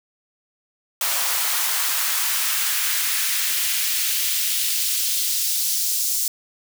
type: noise with high-pass filter sweep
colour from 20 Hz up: white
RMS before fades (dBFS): -22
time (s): 1.01-6.28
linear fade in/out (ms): 2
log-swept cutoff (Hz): 750 to 5700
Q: 1.1
effects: none